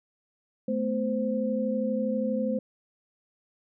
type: tone cluster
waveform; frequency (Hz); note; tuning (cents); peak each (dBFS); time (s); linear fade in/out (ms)
sine; 216.8 / 249.2 / 519; A3 / B3 / C5; -25 / +16 / -14; -28 / -32 / -29; 0.68-2.59; 5
effects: none